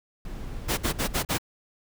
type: noise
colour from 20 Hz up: brown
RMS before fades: -35 dBFS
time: 0.25-1.25 s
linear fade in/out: 2 ms
type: noise bursts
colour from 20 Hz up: pink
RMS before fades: -26 dBFS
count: 5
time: 0.68-1.384 s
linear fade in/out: 20 ms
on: 96 ms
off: 56 ms
effects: none